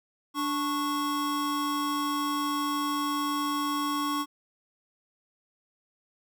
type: tone pair together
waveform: square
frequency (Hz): 292.4 / 1103.2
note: D4 / C#6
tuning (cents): -7 / -9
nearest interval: octave + major seventh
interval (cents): 2298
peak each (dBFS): -31 / -30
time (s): 0.34-4.26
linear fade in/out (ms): 50
effects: none